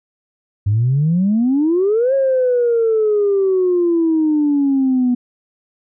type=exponential two-way sweep; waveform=sine; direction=up then down; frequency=98.3 to 548 to 243.7 Hz; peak=-11 dBFS; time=0.66-5.15 s; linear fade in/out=10 ms; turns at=2.14 s; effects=tanh soft clip ceiling -8 dBFS